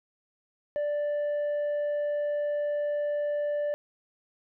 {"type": "tone with tanh clipping", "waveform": "sine", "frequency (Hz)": 587.3, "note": "D5", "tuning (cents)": 0, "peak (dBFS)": -27, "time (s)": [0.76, 3.74], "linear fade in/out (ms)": 0, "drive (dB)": 3, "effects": []}